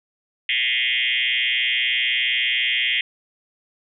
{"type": "tone with frequency modulation", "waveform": "sine", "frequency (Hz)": 2636, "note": "E7", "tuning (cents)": -1, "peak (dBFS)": -18, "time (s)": [0.49, 3.01], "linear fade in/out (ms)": 2, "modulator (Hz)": 123, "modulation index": 5.8, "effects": []}